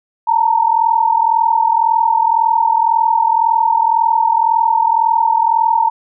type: tone pair together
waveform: sine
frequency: 890.4 / 932.3 Hz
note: A5 / A#5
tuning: +20 / 0 cents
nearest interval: minor second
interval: 80 cents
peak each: -13 dBFS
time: 0.27-5.9 s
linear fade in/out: 10 ms
effects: none